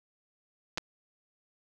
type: clicks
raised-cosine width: 0.2 ms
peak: -15 dBFS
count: 2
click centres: 0.775 / 0.781 s
effects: none